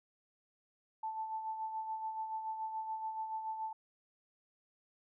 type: tone with tremolo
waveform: sine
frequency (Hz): 880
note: A5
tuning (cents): 0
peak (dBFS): -35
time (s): 1.03-3.73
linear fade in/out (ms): 5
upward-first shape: sine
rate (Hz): 7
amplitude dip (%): 50
effects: none